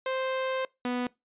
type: tone pair in turn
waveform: sawtooth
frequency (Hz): 523.3 / 247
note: C5 / B3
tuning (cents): 0 / 0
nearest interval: octave + minor second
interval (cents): 1300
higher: first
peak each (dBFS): -24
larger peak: neither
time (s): 0.06-0.65 / 0.85-1.07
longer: first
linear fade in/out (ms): 2
effects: noise-tail reverb RT60 0.2 s tail -22 dB re dry + resampled to 8000 Hz